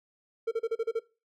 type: tone bursts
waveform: triangle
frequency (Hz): 453.9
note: A#4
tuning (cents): -46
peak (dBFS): -23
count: 7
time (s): 0.47-0.995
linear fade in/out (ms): 10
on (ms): 45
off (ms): 35
effects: noise-tail reverb RT60 0.3 s tail -19 dB re dry